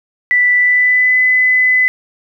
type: tone with pitch glide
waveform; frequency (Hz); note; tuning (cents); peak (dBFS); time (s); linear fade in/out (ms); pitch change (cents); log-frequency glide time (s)
sine; 1975.5 to 2011; B6 to B6; 0 to +31; -8; 0.31-1.88; 0; +31; 0.56-1.18
effects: 8-bit